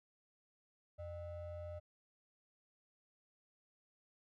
triangle ring-modulated tone, 346.4 Hz, F4, 14 cents flat, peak -39 dBFS, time 0.98-1.8 s, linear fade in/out 20 ms, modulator 260 Hz, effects none

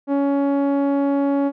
sawtooth tone with low-pass filter, 280 Hz, C#4, 18 cents sharp, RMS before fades -19 dBFS, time 0.07-1.52 s, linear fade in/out 50 ms, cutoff 750 Hz, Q 0.85, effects none

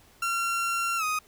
30% pulse tone with pitch glide, 1370 to 1249.1 Hz, F6 to D#6, -34 to +6 cents, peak -23 dBFS, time 0.22-1.19 s, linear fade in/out 5 ms, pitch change -160 cents, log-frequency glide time 0.97-1.04 s, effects pink hiss -58 dBFS RMS until 1.27 s

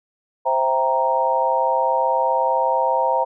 sine chord, C dominant seventh, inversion none, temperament equal, 523.3 / 659.3 / 784 / 932.3 Hz, C5 / E5 / G5 / Bb5, 0 / 0 / 0 / 0 cents, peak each -22 / -24 / -24 / -19 dBFS, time 0.45-3.25 s, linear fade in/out 20 ms, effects none

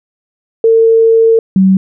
sine tone pair in turn, 452.2 / 190.35 Hz, A4 / F#3, +47 / +49 cents, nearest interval octave + minor third, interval 1498 cents, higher first, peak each -4 dBFS, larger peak neither, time 0.64-1.39 / 1.56-1.77 s, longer first, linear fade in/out 2 ms, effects none

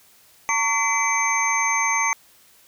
sine tone cluster, 909 / 1126 / 2028 / 2302 / 6300 Hz, A#5 / C#6 / B6 / D7 / G8, -44 / +27 / +45 / -35 / +8 cents, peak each -25 dBFS, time 0.49-2.13 s, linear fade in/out 0 ms, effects white hiss -54 dBFS RMS until 2.67 s

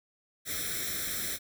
white noise with comb filter, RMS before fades -34 dBFS, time 0.45-1.39 s, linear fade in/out 50 ms, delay 0.53 ms, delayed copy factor +1, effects none

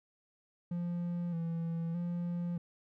triangle tone with vibrato, 170 Hz, F3, 46 cents flat, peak -31 dBFS, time 0.71-2.58 s, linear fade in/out 5 ms, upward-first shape square, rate 0.81 Hz, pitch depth 38 cents each way, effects none

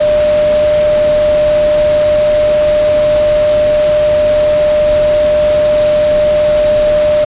sine tone in noise, 602 Hz, D5, 43 cents sharp, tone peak -7 dBFS, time 0-7.25 s, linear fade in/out 10 ms, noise pink, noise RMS -22 dBFS, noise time 0-7.25 s, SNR +12 dB, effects resampled to 8000 Hz

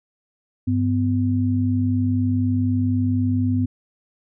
sine tone pair together, 100 / 252 Hz, G2 / B3, +35 / +35 cents, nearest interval octave + major third, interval 1600 cents, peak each -20 dBFS, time 0.67-3.66 s, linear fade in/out 10 ms, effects none

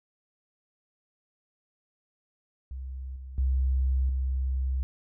sine tone with level steps, 65.41 Hz, C2, in tune, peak -34 / -38 / -22 / -25 dBFS, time 2.71-4.83 s, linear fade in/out 0 ms, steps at 3.16 / 3.38 / 4.09 s, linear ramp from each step 2 ms, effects none

